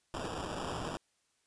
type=noise with sample-and-hold; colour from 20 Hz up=white; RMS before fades=-39 dBFS; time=0.14-0.97 s; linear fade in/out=0 ms; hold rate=2100 Hz; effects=white hiss -75 dBFS RMS until 1.46 s + resampled to 22050 Hz